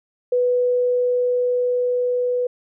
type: tone with level ramp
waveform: sine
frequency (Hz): 493.9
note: B4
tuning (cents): 0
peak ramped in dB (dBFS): -15 to -18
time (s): 0.32-2.47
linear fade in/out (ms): 5
effects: none